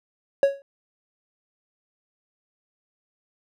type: tone with exponential decay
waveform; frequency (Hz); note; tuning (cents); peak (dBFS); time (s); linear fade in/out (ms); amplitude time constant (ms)
triangle; 554.4; C#5; 0; -9; 0.43-0.62; 1; 41
effects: none